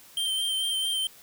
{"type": "tone with vibrato", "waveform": "square", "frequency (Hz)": 3136, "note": "G7", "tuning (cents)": 0, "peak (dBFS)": -26, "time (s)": [0.17, 1.07], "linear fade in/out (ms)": 2, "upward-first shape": "sine", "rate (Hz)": 4.5, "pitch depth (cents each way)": 20, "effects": ["white hiss -52 dBFS RMS until 1.22 s"]}